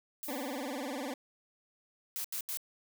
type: noise with exponential decay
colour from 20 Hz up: violet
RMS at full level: -40 dBFS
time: 0.23-1.06 s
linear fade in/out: 0 ms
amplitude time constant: 180 ms
type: tone with vibrato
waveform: 20% pulse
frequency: 270.7 Hz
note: C#4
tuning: 41 cents flat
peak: -31 dBFS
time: 0.28-1.14 s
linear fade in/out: 5 ms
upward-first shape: sine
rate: 20 Hz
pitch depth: 190 cents each way
type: noise bursts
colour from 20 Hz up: blue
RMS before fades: -37 dBFS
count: 3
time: 2.16-2.572 s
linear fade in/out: 0 ms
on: 84 ms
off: 80 ms
effects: none